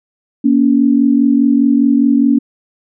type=tone pair together; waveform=sine; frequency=237.1 / 282 Hz; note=A#3 / C#4; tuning=+30 / +30 cents; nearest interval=minor third; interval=300 cents; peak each=-11 / -10 dBFS; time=0.44-2.39 s; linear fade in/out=10 ms; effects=none

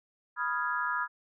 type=chord; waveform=sine; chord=F half-diminished seventh; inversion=second; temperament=equal; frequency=987.8 / 1244.5 / 1396.9 / 1661.2 Hz; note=Cb6 / Eb6 / F6 / Ab6; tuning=0 / 0 / 0 / 0 cents; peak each=-34 dBFS; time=0.36-1.08 s; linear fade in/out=50 ms; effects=none

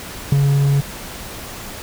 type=tone with ADSR envelope; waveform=triangle; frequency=140.4 Hz; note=C#3; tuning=22 cents sharp; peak=-4 dBFS; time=0.32-0.81 s; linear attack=5 ms; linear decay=8 ms; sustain=-6 dB; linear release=10 ms; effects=pink hiss -32 dBFS RMS until 1.82 s

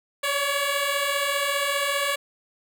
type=beating tone pair; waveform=10% pulse; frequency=554.4 / 569.4 Hz; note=C#5 / C#5; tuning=0 / +46 cents; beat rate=15 Hz; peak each=-20 / -16 dBFS; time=0.23-2.16 s; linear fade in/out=10 ms; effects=none

